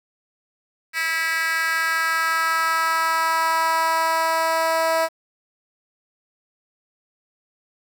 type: tone with high-pass filter sweep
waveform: 10% pulse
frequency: 325.3 Hz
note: E4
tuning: 23 cents flat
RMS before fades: -21 dBFS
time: 0.93-5.09 s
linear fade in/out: 50 ms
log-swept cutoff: 2000 to 660 Hz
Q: 2.7
effects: 8-bit

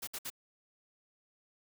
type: noise bursts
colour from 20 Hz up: white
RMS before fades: -40 dBFS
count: 3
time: 0.02-0.302 s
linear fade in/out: 10 ms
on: 54 ms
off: 60 ms
effects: none

